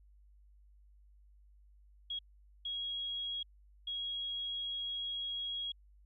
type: tone bursts at uneven times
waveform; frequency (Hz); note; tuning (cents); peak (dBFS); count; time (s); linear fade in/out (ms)
sine; 3302; G#7; -11; -36; 3; 2.1-2.19 / 2.65-3.43 / 3.87-5.72; 5
effects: added 50 Hz sine -59 dBFS peak until 6.05 s